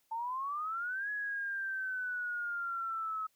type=exponential two-way sweep; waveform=sine; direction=up then down; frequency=886 to 1688 to 1281 Hz; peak=-34 dBFS; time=0.11-3.27 s; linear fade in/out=10 ms; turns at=1.1 s; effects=white hiss -74 dBFS RMS until 3.35 s